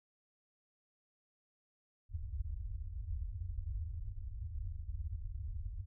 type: low-pass noise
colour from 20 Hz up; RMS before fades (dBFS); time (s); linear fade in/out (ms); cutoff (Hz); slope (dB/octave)
white; -41; 2.09-5.86; 50; 100; 96
effects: none